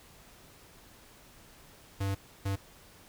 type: tone bursts at uneven times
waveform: square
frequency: 98 Hz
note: G2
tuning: in tune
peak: -30 dBFS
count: 2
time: 2-2.15 / 2.45-2.56 s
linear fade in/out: 10 ms
effects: pink hiss -56 dBFS RMS until 3.08 s